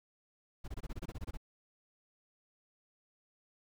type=noise bursts; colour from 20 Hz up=brown; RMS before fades=-40 dBFS; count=12; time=0.64-1.373 s; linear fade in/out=10 ms; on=40 ms; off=23 ms; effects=none